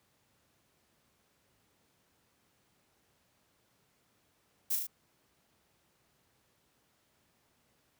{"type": "noise with echo", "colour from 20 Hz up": "violet", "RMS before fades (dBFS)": -31, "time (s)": [4.7, 4.76], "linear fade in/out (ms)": 10, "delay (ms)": 37, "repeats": 3, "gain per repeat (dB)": -3, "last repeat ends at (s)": 4.871, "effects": ["pink hiss -72 dBFS RMS until 7.99 s", "high-pass 80 Hz 12 dB/octave"]}